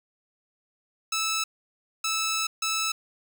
10% pulse tone bursts at uneven times, 1310 Hz, E6, 11 cents flat, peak -17 dBFS, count 3, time 1.12-1.44 / 2.04-2.47 / 2.62-2.92 s, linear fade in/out 5 ms, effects none

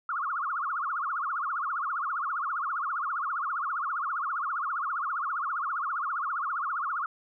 sine tone with vibrato, 1244.5 Hz, D#6, in tune, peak -28 dBFS, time 0.09-7.06 s, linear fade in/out 2 ms, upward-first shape triangle, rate 15 Hz, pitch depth 290 cents each way, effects none

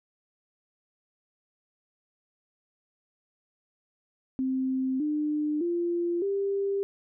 sine tone with pitch steps, 261.6 / 300.5 / 345.2 / 396.5 Hz, C4 / D4 / F4 / G4, 0 / +40 / -20 / +20 cents, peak -25 dBFS, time 4.39-6.83 s, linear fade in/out 0 ms, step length 610 ms, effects none

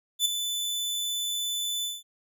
sawtooth tone with ADSR envelope, 3503 Hz, A7, 8 cents flat, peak -16 dBFS, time 0.19-2.03 s, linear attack 64 ms, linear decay 9 ms, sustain -9 dB, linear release 190 ms, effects none

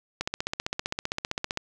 click train, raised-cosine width 0.2 ms, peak -11 dBFS, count 22, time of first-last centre 0.21-1.574 s, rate 15.4 Hz, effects none

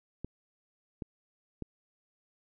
clicks, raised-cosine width 3 ms, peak -24 dBFS, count 3, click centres 0.246 / 1.022 / 1.623 s, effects none

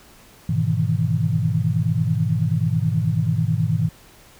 sine chord, E major seventh, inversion first, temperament equal, 103.83 / 123.47 / 155.56 / 164.81 Hz, G#2 / B2 / D#3 / E3, 0 / 0 / 0 / 0 cents, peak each -23 dBFS, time 0.49-3.89 s, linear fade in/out 5 ms, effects pink hiss -49 dBFS RMS until 4.39 s

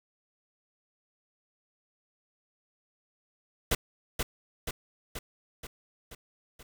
pink noise with echo, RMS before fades -26 dBFS, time 3.71-3.75 s, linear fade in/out 5 ms, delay 480 ms, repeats 6, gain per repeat -4 dB, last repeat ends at 6.63 s, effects none

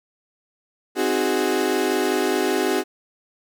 35% pulse chord, Ab dominant seventh, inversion first, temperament equal, 261.6 / 311.1 / 370 / 415.3 Hz, C4 / Eb4 / Gb4 / Ab4, 0 / 0 / 0 / 0 cents, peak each -25 / -25 / -21 / -23 dBFS, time 0.95-2.84 s, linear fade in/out 50 ms, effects none

